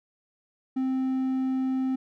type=tone; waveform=triangle; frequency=261.6 Hz; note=C4; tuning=in tune; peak=-22 dBFS; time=0.76-1.96 s; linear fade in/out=10 ms; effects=none

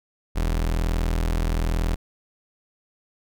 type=tone; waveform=35% pulse; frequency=41.05 Hz; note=E1; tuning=6 cents flat; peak=-19 dBFS; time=0.35-1.96 s; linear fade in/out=20 ms; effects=none

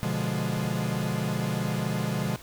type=chord; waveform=45% pulse; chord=B diminished seventh; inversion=none; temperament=equal with one note detuned; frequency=123.47 / 146.83 / 174.61 / 208.4 Hz; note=B2 / D3 / F3 / Ab3; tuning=0 / 0 / 0 / +6 cents; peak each=-32 dBFS; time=0.03-2.36 s; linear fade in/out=0 ms; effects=pink hiss -47 dBFS RMS until 2.42 s

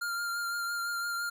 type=tone with vibrato; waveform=square; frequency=1396.9 Hz; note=F6; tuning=in tune; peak=-32 dBFS; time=0.01-1.3 s; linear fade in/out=10 ms; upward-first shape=triangle; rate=5.9 Hz; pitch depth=23 cents each way; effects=none

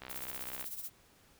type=click train; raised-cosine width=0.3 ms; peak=-28 dBFS; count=41; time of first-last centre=0.02-0.642 s; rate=64.3 Hz
type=noise with tremolo; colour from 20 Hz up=violet; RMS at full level=-40 dBFS; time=0.09-0.9 s; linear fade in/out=20 ms; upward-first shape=sine; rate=16 Hz; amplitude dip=65%
effects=pink hiss -64 dBFS RMS until 1.39 s

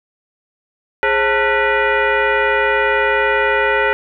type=tone with frequency modulation; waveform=sine; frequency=534 Hz; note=C5; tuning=35 cents sharp; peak=-12 dBFS; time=1.03-3.93 s; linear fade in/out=0 ms; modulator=475 Hz; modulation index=3.7; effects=none

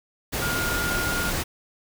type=tone in noise; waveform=sine; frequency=1419 Hz; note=F6; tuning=27 cents sharp; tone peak=-27 dBFS; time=0.41-1.31 s; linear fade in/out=20 ms; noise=pink; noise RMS=-27 dBFS; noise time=0.32-1.44 s; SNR=-3 dB; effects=none

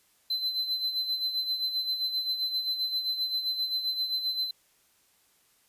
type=tone with tremolo; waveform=triangle; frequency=4056 Hz; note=B7; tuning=45 cents sharp; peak=-24 dBFS; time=0.3-4.51 s; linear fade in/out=5 ms; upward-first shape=sine; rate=7.6 Hz; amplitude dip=60%; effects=white hiss -66 dBFS RMS until 5.68 s + resampled to 32000 Hz

